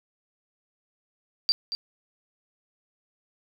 sine tone with echo, 4699 Hz, D8, in tune, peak -18 dBFS, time 1.49-1.52 s, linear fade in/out 0 ms, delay 230 ms, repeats 1, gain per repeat -10 dB, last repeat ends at 1.75 s, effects none

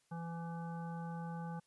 harmonic tone, 167.7 Hz, E3, 30 cents sharp, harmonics 1 / 3 / 5 / 7 / 9, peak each -41 / -53 / -48 / -56 / -57 dBFS, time 0.11-1.6 s, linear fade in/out 10 ms, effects white hiss -75 dBFS RMS until 1.66 s + resampled to 24000 Hz

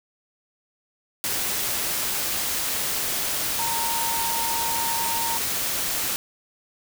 sine tone in noise, 921 Hz, A#5, 21 cents flat, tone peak -27 dBFS, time 3.59-5.37 s, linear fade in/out 0 ms, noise white, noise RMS -26 dBFS, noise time 1.24-6.16 s, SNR -4 dB, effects none

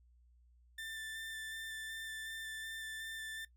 30% pulse tone with vibrato, 1777 Hz, A6, 17 cents sharp, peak -40 dBFS, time 0.78-3.45 s, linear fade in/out 5 ms, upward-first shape square, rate 2.7 Hz, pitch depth 9 cents each way, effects noise-tail reverb RT60 0.1 s tail -17 dB re dry + added 60 Hz sine -63 dBFS peak until 3.56 s

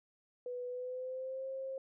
sine tone with pitch glide, 493.9 to 532.4 Hz, B4 to C5, 0 to +30 cents, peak -38 dBFS, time 0.46-1.78 s, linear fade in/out 2 ms, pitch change +130 cents, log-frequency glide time 0.67-1.47 s, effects none

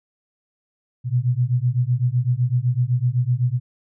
sine beating tone pair, 120 / 127.9 Hz, B2 / C3, -49 / -39 cents, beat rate 7.9 Hz, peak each -20 dBFS, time 1.04-3.6 s, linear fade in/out 50 ms, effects none

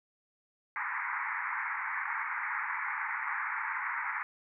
white band-pass noise, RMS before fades -35 dBFS, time 0.76-4.23 s, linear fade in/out 0 ms, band 850 to 2200 Hz, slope 96 dB/octave, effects none

